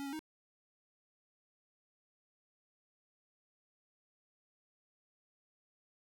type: tone with pitch steps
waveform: square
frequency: 279.8 / 275.5 / 312.6 Hz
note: C#4 / C#4 / D#4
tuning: +16 / -11 / +8 cents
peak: -40 dBFS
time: 0-0.192 s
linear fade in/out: 0 ms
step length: 64 ms
effects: none